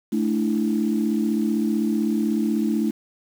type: chord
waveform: sine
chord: A suspended fourth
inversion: none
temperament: equal with one note detuned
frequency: 218.5 / 293.7 / 329.6 Hz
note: A3 / D4 / E4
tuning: -12 / 0 / 0 cents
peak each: -21 / -25 / -25 dBFS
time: 0.12-2.91 s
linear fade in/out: 10 ms
effects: tanh soft clip ceiling -10 dBFS + 7-bit